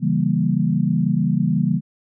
sine chord, C# diminished seventh, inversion none, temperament equal with one note detuned, 138.59 / 164.81 / 194.64 / 233.1 Hz, C#3 / E3 / G3 / Bb3, 0 / 0 / -12 / 0 cents, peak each -23 / -20 / -21 / -23 dBFS, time 0-1.81 s, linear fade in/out 50 ms, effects none

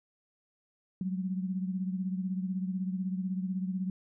sine beating tone pair, 185 / 201 Hz, F#3 / G3, 0 / +44 cents, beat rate 16 Hz, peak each -31 / -38 dBFS, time 1.01-3.9 s, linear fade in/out 2 ms, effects none

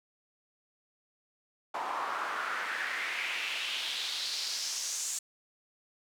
pink noise with band-pass filter sweep, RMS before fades -35 dBFS, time 1.74-5.19 s, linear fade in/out 5 ms, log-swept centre 920 to 7400 Hz, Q 3, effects high-pass 300 Hz 12 dB/octave

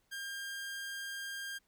sawtooth tone, 1604 Hz, G6, 39 cents sharp, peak -36 dBFS, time 0.11-1.59 s, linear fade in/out 20 ms, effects pink hiss -75 dBFS RMS until 1.67 s

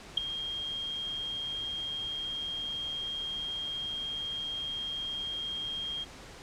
sine tone with ADSR envelope, 3224 Hz, G7, 48 cents sharp, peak -18 dBFS, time 0.17-6.05 s, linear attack 8 ms, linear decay 3 ms, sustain -15 dB, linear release 25 ms, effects pink hiss -48 dBFS RMS until 6.42 s + low-pass 7000 Hz 12 dB/octave

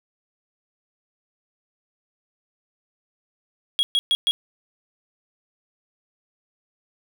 triangle tone bursts, 3308 Hz, G#7, 8 cents flat, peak -15 dBFS, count 4, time 3.79-4.31 s, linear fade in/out 0 ms, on 40 ms, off 120 ms, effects none

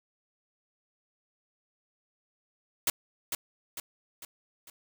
white noise with echo, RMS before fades -26 dBFS, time 2.87-2.9 s, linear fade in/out 2 ms, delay 450 ms, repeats 4, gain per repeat -6 dB, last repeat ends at 4.7 s, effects none

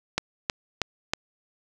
click train, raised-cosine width 0.2 ms, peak -6 dBFS, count 4, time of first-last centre 0.18-1.135 s, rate 3.14 Hz, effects none

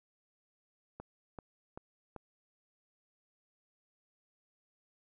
click train, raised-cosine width 1 ms, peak -30 dBFS, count 4, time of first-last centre 1-2.163 s, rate 2.58 Hz, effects none

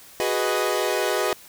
sawtooth chord, G# minor seventh, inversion third, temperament equal, 370 / 415.3 / 493.9 / 622.3 Hz, F#4 / G#4 / B4 / D#5, 0 / 0 / 0 / 0 cents, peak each -23 dBFS, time 0.2-1.33 s, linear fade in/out 0 ms, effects white hiss -47 dBFS RMS until 1.48 s

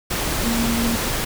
sine tone in noise, 232 Hz, A#3, 8 cents flat, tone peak -20 dBFS, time 0.44-0.96 s, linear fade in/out 10 ms, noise pink, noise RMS -23 dBFS, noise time 0.1-1.25 s, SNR 0 dB, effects none

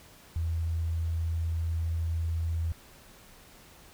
sine tone, 82.41 Hz, E2, in tune, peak -27 dBFS, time 0.36-2.72 s, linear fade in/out 0 ms, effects pink hiss -54 dBFS RMS until 3.93 s

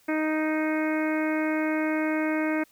harmonic tone, 311.1 Hz, D#4, in tune, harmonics 1 / 2 / 3 / 4 / 5 / 6 / 7 / 8, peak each -25 / -31 / -37 / -39 / -35 / -39 / -35 / -43 dBFS, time 0.08-2.64 s, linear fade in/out 10 ms, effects white hiss -61 dBFS RMS until 2.71 s

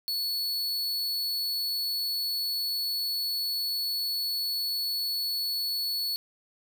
45% pulse tone, 4413 Hz, C#8, 9 cents flat, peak -27 dBFS, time 0.08-6.16 s, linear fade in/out 0 ms, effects none

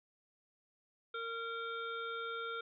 harmonic tone with a mistuned harmonic, 460 Hz, A#4, 23 cents flat, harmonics 1 / 3 / 5 / 7 / 8, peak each -44 / -40 / -53 / -54 / -50 dBFS, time 1.14-2.61 s, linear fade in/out 5 ms, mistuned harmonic 8, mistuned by -26 cents, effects none

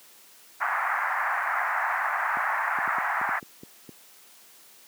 white band-pass noise, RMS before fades -27 dBFS, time 0.6-3.4 s, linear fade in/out 20 ms, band 720 to 1900 Hz, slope 48 dB/octave
clicks, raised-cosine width 3 ms, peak -26 dBFS, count 9, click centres 2.371 / 2.787 / 2.877 / 2.984 / 3.214 / 3.291 / 3.428 / 3.634 / 3.892 s
effects white hiss -53 dBFS RMS until 4.87 s + high-pass 200 Hz 12 dB/octave

